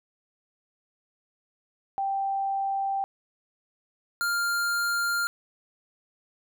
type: tone pair in turn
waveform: sine / square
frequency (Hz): 784 / 1399.8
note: G5 / F6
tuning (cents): 0 / +4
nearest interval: minor seventh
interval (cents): 1004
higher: second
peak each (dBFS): -25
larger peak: neither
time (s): 1.98-3.04 / 4.21-5.27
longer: neither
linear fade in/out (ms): 0
effects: none